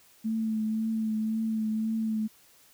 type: tone with vibrato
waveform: sine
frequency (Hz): 220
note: A3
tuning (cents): 0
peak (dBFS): -26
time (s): 0.24-2.28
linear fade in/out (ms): 20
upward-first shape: triangle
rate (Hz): 1.9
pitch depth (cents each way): 28
effects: white hiss -59 dBFS RMS until 2.73 s